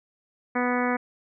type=harmonic tone; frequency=246.9 Hz; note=B3; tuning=in tune; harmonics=1 / 2 / 3 / 4 / 5 / 6 / 7 / 8 / 9; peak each=-26 / -29 / -31 / -32 / -33 / -34 / -34 / -35 / -36 dBFS; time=0.55-0.97 s; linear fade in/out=10 ms; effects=none